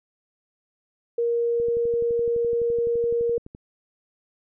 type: tone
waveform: sine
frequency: 470 Hz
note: A#4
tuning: 14 cents sharp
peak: -20 dBFS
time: 1.18-3.38 s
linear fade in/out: 5 ms
type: click train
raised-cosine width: 3 ms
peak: -27 dBFS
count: 24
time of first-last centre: 1.6-3.549 s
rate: 11.8 Hz
effects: none